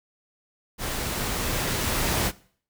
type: noise with level ramp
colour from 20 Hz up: pink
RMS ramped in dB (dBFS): -30 to -24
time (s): 0.78-2.32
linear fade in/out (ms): 50
effects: noise-tail reverb RT60 0.5 s tail -20 dB re dry